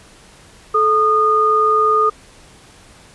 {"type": "tone pair together", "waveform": "sine", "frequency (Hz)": [434.2, 1226], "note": ["A4", "D#6"], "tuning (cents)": [-23, -26], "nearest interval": "octave + tritone", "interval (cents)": 1797, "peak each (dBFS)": [-17, -12], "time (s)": [0.74, 2.1], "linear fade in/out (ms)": 10, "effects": ["pink hiss -45 dBFS RMS until 3.14 s", "resampled to 24000 Hz"]}